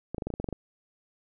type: clicks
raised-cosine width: 2 ms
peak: -19 dBFS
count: 10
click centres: 0.146 / 0.182 / 0.222 / 0.27 / 0.303 / 0.339 / 0.4 / 0.443 / 0.488 / 0.527 s
effects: none